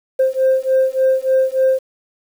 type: beating tone pair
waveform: sine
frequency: 523.3 / 526.7 Hz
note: C5 / C5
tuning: 0 / +11 cents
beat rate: 3.4 Hz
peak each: -14 dBFS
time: 0.19-1.79 s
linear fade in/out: 10 ms
effects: tanh soft clip ceiling -8 dBFS + 7-bit